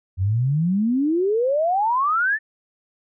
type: exponential sweep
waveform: sine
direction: up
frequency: 88.6 to 1814 Hz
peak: -17 dBFS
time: 0.17-2.39 s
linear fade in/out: 50 ms
effects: none